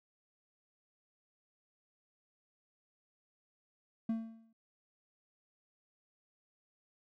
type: tone with exponential decay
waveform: triangle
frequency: 225.3 Hz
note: A3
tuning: 41 cents sharp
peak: -27 dBFS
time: 4.09-4.53 s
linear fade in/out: 5 ms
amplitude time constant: 94 ms
effects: none